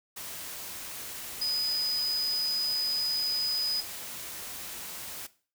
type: tone in noise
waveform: sine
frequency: 4987 Hz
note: D#8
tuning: 3 cents sharp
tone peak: -26 dBFS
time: 1.41-3.81 s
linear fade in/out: 10 ms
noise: white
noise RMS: -40 dBFS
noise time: 0.16-5.27 s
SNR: +11 dB
effects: noise-tail reverb RT60 0.4 s tail -17 dB re dry